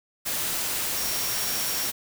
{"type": "tone in noise", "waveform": "sine", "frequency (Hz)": 5588, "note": "F8", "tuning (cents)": 0, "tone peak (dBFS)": -33, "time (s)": [0.96, 1.89], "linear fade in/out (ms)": 20, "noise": "white", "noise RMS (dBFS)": -28, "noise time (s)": [0.25, 1.92], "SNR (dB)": -8, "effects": []}